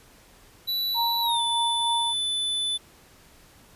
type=tone with pitch glide; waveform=square; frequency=3951 to 3500 Hz; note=B7 to A7; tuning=0 to -10 cents; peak=-25 dBFS; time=0.67-2.78 s; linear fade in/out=20 ms; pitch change=-210 cents; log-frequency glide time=1.22-1.41 s
type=tone with tremolo; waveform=sine; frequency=935 Hz; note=A#5; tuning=5 cents sharp; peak=-23 dBFS; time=0.94-2.14 s; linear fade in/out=50 ms; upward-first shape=sine; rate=3.3 Hz; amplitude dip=40%
effects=pink hiss -54 dBFS RMS until 3.75 s + resampled to 32000 Hz